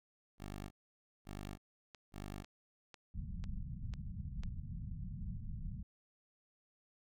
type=tone bursts; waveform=10% pulse; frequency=49.94 Hz; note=G1; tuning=33 cents sharp; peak=-36 dBFS; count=3; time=0.38-2.45 s; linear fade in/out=50 ms; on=330 ms; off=540 ms
type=click train; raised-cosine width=0.2 ms; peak=-34 dBFS; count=7; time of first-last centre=1.45-4.435 s; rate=2.01 Hz
type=low-pass noise; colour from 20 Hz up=pink; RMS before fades=-43 dBFS; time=3.14-5.83 s; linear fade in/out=2 ms; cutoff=200 Hz; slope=48 dB/octave
effects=none